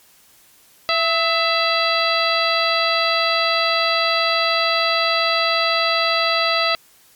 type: harmonic tone with a mistuned harmonic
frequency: 667 Hz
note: E5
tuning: 20 cents sharp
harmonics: 1 / 2 / 3 / 4 / 5 / 6 / 7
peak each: -22 / -21 / -24 / -24 / -27 / -24 / -24 dBFS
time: 0.89-6.75 s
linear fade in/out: 0 ms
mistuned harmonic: 2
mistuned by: -53 cents
effects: white hiss -52 dBFS RMS until 7.15 s + MP3 96 kbps